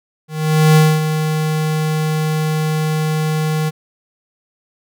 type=tone with ADSR envelope; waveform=square; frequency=155.56 Hz; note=D#3; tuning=in tune; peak=-7 dBFS; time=0.28-3.71 s; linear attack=480 ms; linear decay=240 ms; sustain=-9 dB; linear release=29 ms; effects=none